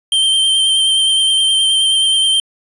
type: tone with vibrato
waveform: square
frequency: 3136 Hz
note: G7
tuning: in tune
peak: -11 dBFS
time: 0.12-2.4 s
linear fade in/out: 2 ms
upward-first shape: sine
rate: 9.5 Hz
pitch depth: 17 cents each way
effects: resampled to 24000 Hz